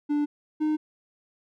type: tone pair in turn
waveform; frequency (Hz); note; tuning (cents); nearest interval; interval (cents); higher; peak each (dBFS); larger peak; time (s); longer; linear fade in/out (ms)
triangle; 293.7 / 306.9; D4 / D#4; 0 / -24; minor second; 76; second; -20; neither; 0.09-0.26 / 0.6-0.77; neither; 20
effects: none